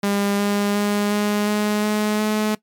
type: tone with pitch steps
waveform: sawtooth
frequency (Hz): 201.5 / 203.5 / 205.5 / 207.5 / 209.6 / 211.6 / 213.7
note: G3 / G#3 / G#3 / G#3 / G#3 / G#3 / G#3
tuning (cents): +48 / -35 / -18 / -1 / +16 / +33 / +50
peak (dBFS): -14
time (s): 0.03-2.55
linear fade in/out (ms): 5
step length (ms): 360
effects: noise-tail reverb RT60 0.1 s tail -20 dB re dry + MP3 96 kbps